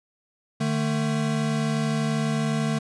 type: tone pair together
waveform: square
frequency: 151.09 / 223 Hz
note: D3 / A3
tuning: +49 / +23 cents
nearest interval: perfect fifth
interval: 674 cents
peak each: -26 dBFS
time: 0.6-2.79 s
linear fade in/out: 10 ms
effects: resampled to 22050 Hz